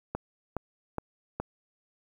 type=click train; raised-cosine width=1 ms; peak=-17 dBFS; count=4; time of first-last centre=0.15-1.4 s; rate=2.4 Hz; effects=9-bit